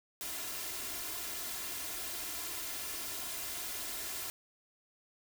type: noise with comb filter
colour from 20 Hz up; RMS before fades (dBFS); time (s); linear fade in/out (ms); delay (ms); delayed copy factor
white; -40; 0.21-4.3; 0; 2.9; +0.6
effects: none